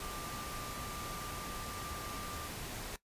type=tone in noise; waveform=sine; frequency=1187 Hz; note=D6; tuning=18 cents sharp; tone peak=-45 dBFS; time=0.02-2.48 s; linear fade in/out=2 ms; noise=pink; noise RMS=-43 dBFS; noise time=0-2.96 s; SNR=-5 dB; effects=noise-tail reverb RT60 0.1 s tail -17 dB re dry + resampled to 32000 Hz